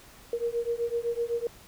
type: beating tone pair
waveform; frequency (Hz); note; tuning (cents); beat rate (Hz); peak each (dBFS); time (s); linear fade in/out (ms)
sine; 466.2 / 474.1; A#4 / A#4; 0 / +29; 7.9; -30; 0.33-1.47; 2
effects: pink hiss -52 dBFS RMS until 1.67 s